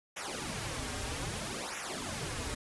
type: noise with flanger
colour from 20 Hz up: pink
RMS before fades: -38 dBFS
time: 0.16-2.55 s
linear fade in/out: 10 ms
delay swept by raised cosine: 0.22 to 6.02 ms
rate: 0.62 Hz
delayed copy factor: -0.95
effects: resampled to 24000 Hz